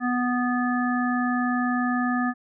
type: harmonic tone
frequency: 246.9 Hz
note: B3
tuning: in tune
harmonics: 1 / 3 / 5 / 7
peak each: -23 / -30 / -30 / -30 dBFS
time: 0-2.34 s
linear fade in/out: 50 ms
effects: none